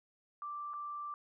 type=tone with dropouts; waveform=sine; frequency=1174.7 Hz; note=D6; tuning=in tune; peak=-39 dBFS; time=0.42-1.14 s; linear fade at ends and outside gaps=1 ms; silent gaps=0.735-0.739 s; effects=none